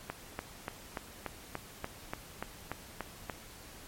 click train, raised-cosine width 0.5 ms, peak -20 dBFS, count 12, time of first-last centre 0.1-3.298 s, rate 3.44 Hz, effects pink hiss -51 dBFS RMS until 3.87 s + MP3 64 kbps

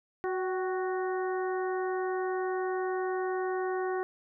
harmonic tone with a mistuned harmonic, 370 Hz, F#4, in tune, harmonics 1 / 2 / 3 / 4 / 5, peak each -30 / -36 / -40 / -42 / -44 dBFS, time 0.24-4.03 s, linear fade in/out 0 ms, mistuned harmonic 2, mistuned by +44 cents, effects none

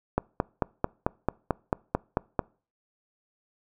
click train, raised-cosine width 1 ms, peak -9 dBFS, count 11, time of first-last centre 0.18-2.392 s, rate 4.52 Hz, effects noise-tail reverb RT60 0.4 s tail -25 dB re dry

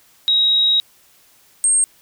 sine tone pair in turn, 3809 / 8509 Hz, A#7 / C9, +37 / +28 cents, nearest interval octave + major second, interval 1391 cents, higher second, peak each -12 dBFS, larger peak neither, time 0.28-0.8 / 1.64-1.84 s, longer first, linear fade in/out 0 ms, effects white hiss -53 dBFS RMS until 2.01 s

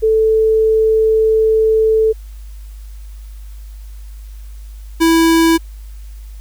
sine / square tone pair in turn, 440 / 328.7 Hz, A4 / E4, 0 / -5 cents, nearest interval perfect fourth, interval 505 cents, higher first, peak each -9 dBFS, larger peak neither, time 0.02-2.13 / 5-5.58 s, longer first, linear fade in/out 20 ms, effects added 51 Hz sine -29 dBFS peak until 6.4 s + white hiss -50 dBFS RMS until 6.4 s

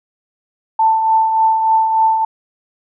sine tone with tremolo, 887 Hz, A5, 14 cents sharp, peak -8 dBFS, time 0.79-2.25 s, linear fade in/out 5 ms, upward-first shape triangle, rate 3.4 Hz, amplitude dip 50%, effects none

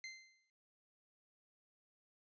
sawtooth tone with exponential decay, 2078 Hz, C7, 12 cents flat, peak -40 dBFS, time 0.04-0.5 s, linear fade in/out 1 ms, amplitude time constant 100 ms, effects resampled to 16000 Hz

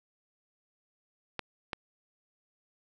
clicks, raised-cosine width 0.3 ms, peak -17 dBFS, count 2, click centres 1.393 / 1.732 s, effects none

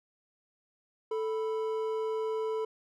triangle tone pair together, 440 / 987.8 Hz, A4 / B5, 0 / 0 cents, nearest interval octave + major second, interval 1400 cents, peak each -28 / -38 dBFS, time 1.11-2.65 s, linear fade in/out 5 ms, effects none

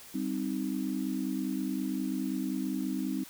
sine chord, C minor, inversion second, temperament equal, 196 / 261.6 / 311.1 Hz, G3 / C4 / Eb4, 0 / 0 / 0 cents, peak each -35 / -33 / -35 dBFS, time 0.14-3.24 s, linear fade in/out 10 ms, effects white hiss -50 dBFS RMS until 3.29 s

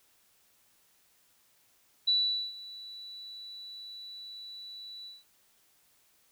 sine tone with ADSR envelope, 3951 Hz, B7, in tune, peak -22 dBFS, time 2.07-5.24 s, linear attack 12 ms, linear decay 440 ms, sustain -20 dB, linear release 180 ms, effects white hiss -67 dBFS RMS until 6.31 s

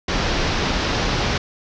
pink low-pass noise, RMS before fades -21 dBFS, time 0.08-1.38 s, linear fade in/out 5 ms, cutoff 5800 Hz, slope 48 dB/octave, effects none

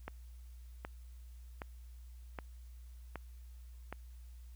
click train, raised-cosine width 0.5 ms, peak -26 dBFS, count 6, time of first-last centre 0.08-3.926 s, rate 1.3 Hz, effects added 60 Hz sine -49 dBFS peak until 4.55 s + white hiss -70 dBFS RMS until 4.55 s

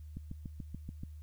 click train, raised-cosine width 5 ms, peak -28 dBFS, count 7, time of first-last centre 0.17-1.035 s, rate 6.94 Hz, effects added 76 Hz sine -45 dBFS peak until 1.22 s + white hiss -73 dBFS RMS until 1.22 s

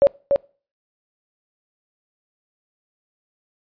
sine tone with echo, 562 Hz, C#5, 24 cents sharp, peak -9 dBFS, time 0.02-0.07 s, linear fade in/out 0 ms, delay 290 ms, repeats 1, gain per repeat -4 dB, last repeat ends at 0.36 s, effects noise-tail reverb RT60 0.4 s tail -24 dB re dry + resampled to 11025 Hz

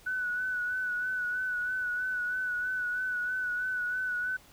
sine tone with vibrato, 1486 Hz, F#6, 7 cents sharp, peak -29 dBFS, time 0.06-4.37 s, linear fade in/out 10 ms, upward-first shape sine, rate 3.1 Hz, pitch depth 33 cents each way, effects pink hiss -57 dBFS RMS until 4.52 s

